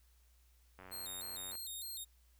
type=click train; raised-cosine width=0.5 ms; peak=-38 dBFS; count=72; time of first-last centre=0.79-1.553 s; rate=93 Hz
type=tone with vibrato; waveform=10% pulse; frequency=3951 Hz; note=B7; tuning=in tune; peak=-36 dBFS; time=0.91-2.05 s; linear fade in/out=20 ms; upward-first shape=square; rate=3.3 Hz; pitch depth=110 cents each way
effects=added 60 Hz sine -65 dBFS peak until 2.39 s + white hiss -74 dBFS RMS until 2.39 s